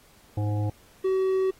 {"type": "harmonic tone", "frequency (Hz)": 104.5, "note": "G#2", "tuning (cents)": 11, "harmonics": [1, 3, 5, 7, 8], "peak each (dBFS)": [-24, -34, -38, -41, -42], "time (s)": [0.37, 0.7], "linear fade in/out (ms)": 5}
{"type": "tone", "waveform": "triangle", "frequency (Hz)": 379.1, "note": "F#4", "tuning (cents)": 42, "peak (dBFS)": -19, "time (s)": [1.04, 1.51], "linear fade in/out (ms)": 10}
{"effects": ["pink hiss -57 dBFS RMS until 1.59 s", "AAC 48 kbps"]}